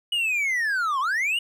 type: linear two-way sweep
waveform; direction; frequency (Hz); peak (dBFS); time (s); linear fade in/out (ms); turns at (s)
triangle; down then up; 2936 to 1009 to 2936; -20; 0.12-1.39; 5; 1
effects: none